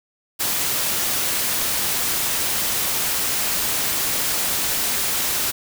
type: noise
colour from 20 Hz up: white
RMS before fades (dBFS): -22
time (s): 0.39-5.52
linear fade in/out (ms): 20
effects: none